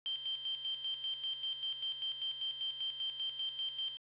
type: tone with tremolo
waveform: sine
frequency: 3136 Hz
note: G7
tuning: in tune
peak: -34 dBFS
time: 0.06-3.97 s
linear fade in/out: 0 ms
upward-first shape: square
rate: 5.1 Hz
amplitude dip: 60%
effects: resampled to 8000 Hz + 10-bit